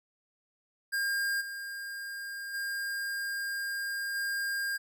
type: tone with level steps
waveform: square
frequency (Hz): 1609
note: G6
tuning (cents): +45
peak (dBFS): -29 / -38 / -33 / -31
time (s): 0.92-4.78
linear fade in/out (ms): 20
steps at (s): 1.4 / 2.53 / 4.14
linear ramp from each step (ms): 20
effects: none